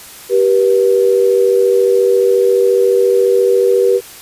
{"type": "tone pair together", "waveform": "sine", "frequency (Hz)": [388.9, 483.2], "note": ["G4", "B4"], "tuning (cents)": [-14, -38], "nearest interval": "major third", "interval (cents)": 376, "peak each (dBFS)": -11, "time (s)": [0.29, 4.01], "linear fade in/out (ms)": 50, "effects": ["white hiss -35 dBFS RMS until 4.21 s", "resampled to 32000 Hz"]}